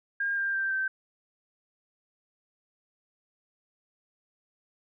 sine tone with pitch steps, 1613 / 1592.6 / 1572.5 / 1552.7 Hz, G6 / G6 / G6 / G6, +49 / +27 / +5 / -17 cents, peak -26 dBFS, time 0.2-0.88 s, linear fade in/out 5 ms, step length 170 ms, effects none

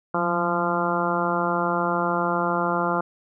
harmonic tone with a mistuned harmonic, 172.8 Hz, F3, 18 cents flat, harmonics 1 / 2 / 3 / 4 / 5 / 6 / 7 / 8, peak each -29 / -29 / -29 / -29 / -29 / -29 / -29 / -29 dBFS, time 0.14-3.01 s, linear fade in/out 5 ms, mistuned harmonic 1, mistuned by +53 cents, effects none

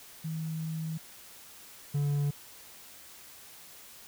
sine / triangle tone pair in turn, 160 / 143.92 Hz, D#3 / D3, +49 / -35 cents, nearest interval major second, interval 184 cents, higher first, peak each -32 / -24 dBFS, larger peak second, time 0.24-0.98 / 1.94-2.31 s, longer first, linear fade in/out 10 ms, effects white hiss -51 dBFS RMS until 4.07 s

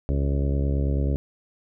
harmonic tone with a mistuned harmonic, 69.3 Hz, C#2, in tune, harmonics 1 / 2 / 3 / 4 / 5 / 6 / 7 / 8 / 9, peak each -22 / -27 / -35 / -32 / -38 / -36 / -40 / -38 / -45 dBFS, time 0.09-1.16 s, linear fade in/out 0 ms, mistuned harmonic 9, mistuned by +27 cents, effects none

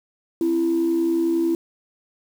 sine tone pair together, 262.8 / 333.8 Hz, C4 / E4, +8 / +22 cents, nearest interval major third, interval 414 cents, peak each -26 / -17 dBFS, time 0.41-1.55 s, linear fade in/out 2 ms, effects tanh soft clip ceiling -13 dBFS + 7-bit

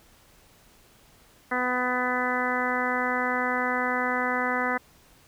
harmonic tone, 250 Hz, B3, 21 cents sharp, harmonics 1 / 2 / 3 / 4 / 5 / 6 / 7 / 8, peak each -32 / -32 / -32 / -32 / -32 / -32 / -32 / -32 dBFS, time 1.51-4.78 s, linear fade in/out 10 ms, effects pink hiss -57 dBFS RMS until 5.27 s

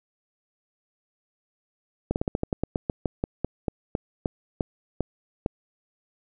slowing click train, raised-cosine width 2 ms, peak -11 dBFS, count 19, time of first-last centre 2.11-5.461 s, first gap 49 ms, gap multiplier 1.14, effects none

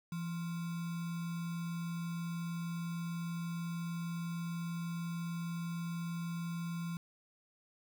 sine tone with sample-and-hold, 169.3 Hz, E3, 46 cents sharp, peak -36 dBFS, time 0.12-6.97 s, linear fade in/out 2 ms, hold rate 1225 Hz, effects none

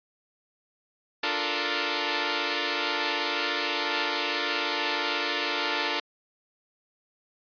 5% pulse chord, Bb major seventh, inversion first, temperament equal, 293.7 / 349.2 / 440 / 466.2 Hz, D4 / F4 / A4 / Bb4, 0 / 0 / 0 / 0 cents, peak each -20 dBFS, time 1.23-6 s, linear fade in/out 5 ms, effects resampled to 11025 Hz

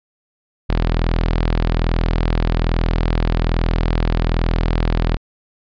sawtooth tone, 41.2 Hz, E1, in tune, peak -11 dBFS, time 0.69-5.17 s, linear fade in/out 10 ms, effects resampled to 11025 Hz

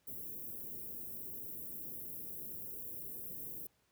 white band-stop noise, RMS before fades -45 dBFS, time 0.07-3.67 s, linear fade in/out 5 ms, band 440 to 13000 Hz, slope 24 dB/octave, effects pink hiss -75 dBFS RMS until 3.91 s + high-pass 60 Hz 12 dB/octave

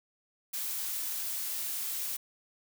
blue noise, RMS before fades -35 dBFS, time 0.53-2.17 s, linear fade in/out 10 ms, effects none

